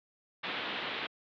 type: low-pass noise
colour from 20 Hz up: white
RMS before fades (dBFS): -37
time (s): 0.43-1.07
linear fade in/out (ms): 10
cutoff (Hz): 3700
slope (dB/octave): 48
effects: high-pass 200 Hz 12 dB/octave